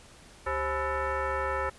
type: tone with frequency modulation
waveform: sine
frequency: 392 Hz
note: G4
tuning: in tune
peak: -27 dBFS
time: 0.46-1.7 s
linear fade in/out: 10 ms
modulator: 462 Hz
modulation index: 3.1
effects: pink hiss -53 dBFS RMS until 1.78 s + resampled to 24000 Hz